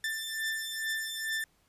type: beating tone pair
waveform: sawtooth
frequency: 1774 / 1776.3 Hz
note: A6 / A6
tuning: +14 / +16 cents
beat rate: 2.3 Hz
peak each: -33 / -31 dBFS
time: 0.04-1.44 s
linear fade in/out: 2 ms
effects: pink hiss -69 dBFS RMS until 1.68 s + resampled to 32000 Hz